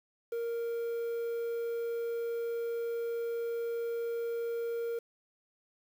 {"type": "tone with quantisation", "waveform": "triangle", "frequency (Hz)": 466.2, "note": "A#4", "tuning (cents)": 0, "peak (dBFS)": -30, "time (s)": [0.32, 4.99], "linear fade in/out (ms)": 5, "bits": 9, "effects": []}